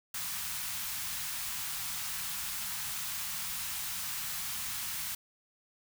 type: band-stop noise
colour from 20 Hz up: white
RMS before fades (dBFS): -37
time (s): 0.14-5.15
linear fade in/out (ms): 5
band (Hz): 200 to 860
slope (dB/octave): 24
effects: none